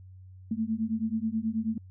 sine beating tone pair, 217.2 / 226.5 Hz, A3 / A#3, -22 / -50 cents, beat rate 9.3 Hz, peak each -30 dBFS, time 0.51-1.78 s, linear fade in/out 5 ms, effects added 93 Hz sine -46 dBFS peak until 1.9 s

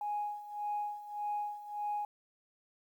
sine tone with tremolo, 830.6 Hz, G#5, in tune, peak -31 dBFS, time 0.01-2.05 s, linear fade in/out 2 ms, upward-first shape sine, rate 1.7 Hz, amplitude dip 80%, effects tanh soft clip ceiling -28 dBFS + 11-bit

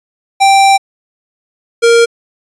square tone pair in turn, 784 / 466.2 Hz, G5 / A#4, 0 / 0 cents, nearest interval major sixth, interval 900 cents, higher first, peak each -5 dBFS, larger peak neither, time 0.4-0.78 / 1.82-2.06 s, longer first, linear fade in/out 20 ms, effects resampled to 22050 Hz

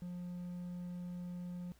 triangle tone, 177.4 Hz, F3, 27 cents sharp, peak -39 dBFS, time 0.02-1.72 s, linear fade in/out 0 ms, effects added 60 Hz sine -64 dBFS peak until 1.79 s + pink hiss -69 dBFS RMS until 1.79 s

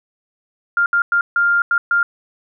sine tone bursts at uneven times, 1400 Hz, F6, 4 cents sharp, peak -12 dBFS, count 6, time 0.77-0.86 / 0.93-1.02 / 1.12-1.21 / 1.36-1.62 / 1.71-1.78 / 1.91-2.03 s, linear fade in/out 2 ms, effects none

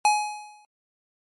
square tone with exponential decay, 840 Hz, G#5, 19 cents sharp, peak -15 dBFS, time 0.05-0.65 s, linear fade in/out 1 ms, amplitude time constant 130 ms, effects MP3 48 kbps

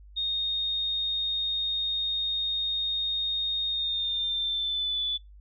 sine tone with pitch glide, 3700 to 3472 Hz, A#7 to A7, -14 to -24 cents, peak -26 dBFS, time 0.16-5.18 s, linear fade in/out 20 ms, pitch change -110 cents, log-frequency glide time 3.69-5.02 s, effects noise-tail reverb RT60 0.2 s tail -26 dB re dry + added 50 Hz sine -47 dBFS peak until 5.4 s

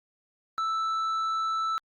triangle tone with tanh clipping, 1318.5 Hz, E6, in tune, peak -27 dBFS, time 0.58-1.78 s, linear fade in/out 0 ms, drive 10 dB, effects Opus 48 kbps

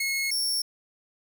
sawtooth tone pair in turn, 2174 / 5464 Hz, C#7 / F8, -34 / -39 cents, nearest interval octave + major third, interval 1595 cents, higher second, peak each -22 dBFS, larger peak neither, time 0-0.31 / 0.31-0.62 s, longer neither, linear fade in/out 5 ms, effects none

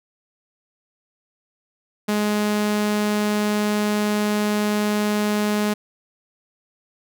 sawtooth tone, 209.3 Hz, G#3, 14 cents sharp, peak -15 dBFS, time 2.08-5.74 s, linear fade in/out 10 ms, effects none

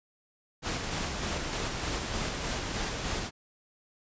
pink noise with tremolo, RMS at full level -32 dBFS, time 0.62-3.31 s, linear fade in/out 50 ms, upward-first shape square, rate 3.3 Hz, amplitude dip 25%, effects resampled to 16000 Hz

